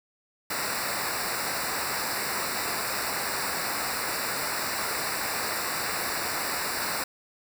pink noise with comb filter, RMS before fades -30 dBFS, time 0.5-7.04 s, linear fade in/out 5 ms, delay 0.31 ms, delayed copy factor -1, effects none

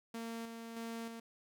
sawtooth tone with tremolo, 229.1 Hz, A#3, 30 cents flat, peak -37 dBFS, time 0.14-1.2 s, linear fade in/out 5 ms, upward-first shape square, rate 1.6 Hz, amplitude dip 40%, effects none

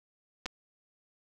clicks, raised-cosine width 0.2 ms, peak -18 dBFS, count 2, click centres 0.458 / 0.462 s, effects none

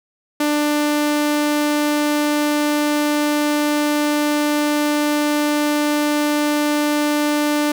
sawtooth tone, 296.3 Hz, D4, 15 cents sharp, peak -12 dBFS, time 0.4-7.72 s, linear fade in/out 5 ms, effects none

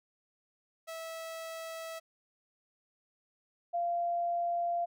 sawtooth / sine tone pair in turn, 652 / 691.3 Hz, E5 / F5, -19 / -18 cents, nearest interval minor second, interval 101 cents, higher second, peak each -36 / -29 dBFS, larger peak second, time 0.87-2 / 3.73-4.86 s, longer neither, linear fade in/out 20 ms, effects none

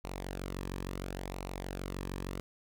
sawtooth tone with flanger, 46.46 Hz, F#1, 8 cents sharp, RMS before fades -40 dBFS, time 0.04-2.4 s, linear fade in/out 0 ms, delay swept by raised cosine 0.6 to 1.43 ms, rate 0.72 Hz, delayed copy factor -0.55, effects none

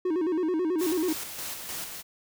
triangle tone with vibrato, 339.2 Hz, E4, 50 cents sharp, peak -22 dBFS, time 0.05-1.13 s, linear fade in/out 5 ms, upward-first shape square, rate 9.2 Hz, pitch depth 130 cents each way
white noise with tremolo, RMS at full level -35 dBFS, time 0.78-2.03 s, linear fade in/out 50 ms, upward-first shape square, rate 3.3 Hz, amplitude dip 40%
effects none

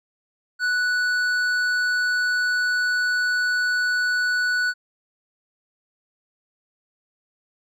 sine tone with hard clipping, 1480 Hz, F#6, in tune, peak -21 dBFS, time 0.59-4.74 s, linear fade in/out 50 ms, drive 8 dB, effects none

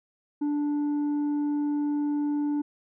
sine tone with tanh clipping, 292.9 Hz, D4, 5 cents flat, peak -25 dBFS, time 0.41-2.62 s, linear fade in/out 10 ms, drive 4 dB, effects none

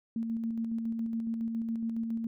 sine tone with tremolo, 227.7 Hz, A#3, 40 cents flat, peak -29 dBFS, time 0.16-2.27 s, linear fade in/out 2 ms, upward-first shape square, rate 7.2 Hz, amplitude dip 30%, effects none

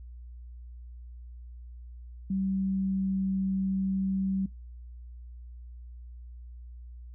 sine tone, 191.9 Hz, G3, 37 cents flat, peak -26 dBFS, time 2.3-4.46 s, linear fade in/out 5 ms, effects noise-tail reverb RT60 0.2 s tail -23 dB re dry + added 60 Hz sine -42 dBFS peak until 7.14 s

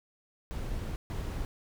brown noise bursts at uneven times, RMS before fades -35 dBFS, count 2, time 0.51-0.96 / 1.1-1.45 s, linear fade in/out 0 ms, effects none

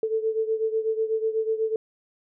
sine beating tone pair, 440 / 448.1 Hz, A4 / A4, 0 / +32 cents, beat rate 8.1 Hz, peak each -24 / -28 dBFS, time 0.03-1.76 s, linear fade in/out 2 ms, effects none

